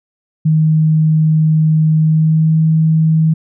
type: tone with pitch glide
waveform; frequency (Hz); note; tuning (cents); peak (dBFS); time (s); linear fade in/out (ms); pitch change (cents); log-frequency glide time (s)
sine; 156.8 to 159.17; D#3 to D#3; +14 to +40; -8; 0.45-3.34; 10; +26; 1.96-2.58
effects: none